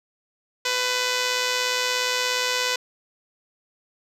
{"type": "tone with amplitude modulation", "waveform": "5% pulse", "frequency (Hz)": 500, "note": "B4", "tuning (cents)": 21, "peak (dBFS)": -8, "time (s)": [0.65, 2.76], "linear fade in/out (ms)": 5, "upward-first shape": "sine", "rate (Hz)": 117, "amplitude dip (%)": 40, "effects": ["low-pass 10000 Hz 12 dB/octave"]}